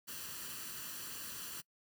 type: noise with comb filter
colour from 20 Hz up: white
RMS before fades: -45 dBFS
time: 0.07-1.62 s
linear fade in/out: 20 ms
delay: 0.68 ms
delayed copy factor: +0.65
effects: noise-tail reverb RT60 0.1 s tail -24 dB re dry + high-pass 80 Hz 12 dB/octave